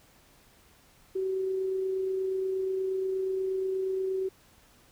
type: tone with amplitude modulation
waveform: sine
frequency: 379.7 Hz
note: F#4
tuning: 45 cents sharp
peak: -26 dBFS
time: 1.15-4.29 s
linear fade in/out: 10 ms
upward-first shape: sine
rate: 28.4 Hz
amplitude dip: 25%
effects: pink hiss -60 dBFS RMS until 4.91 s